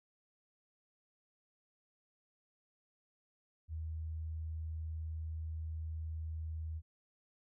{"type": "tone", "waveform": "sine", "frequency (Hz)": 79.7, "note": "D#2", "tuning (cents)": 42, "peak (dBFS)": -38, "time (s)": [3.68, 6.82], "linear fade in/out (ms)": 50, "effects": []}